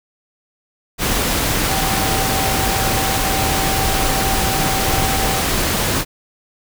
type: tone in noise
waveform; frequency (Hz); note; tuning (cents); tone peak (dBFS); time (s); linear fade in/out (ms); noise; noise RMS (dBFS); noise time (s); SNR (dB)
sine; 773; G5; -24; -23; 1.67-5.43; 50; pink; -18; 0.98-6.05; -8
effects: none